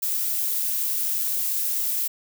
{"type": "noise", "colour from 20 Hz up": "violet", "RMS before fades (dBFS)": -25, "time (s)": [0.02, 2.08], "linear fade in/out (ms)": 10, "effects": []}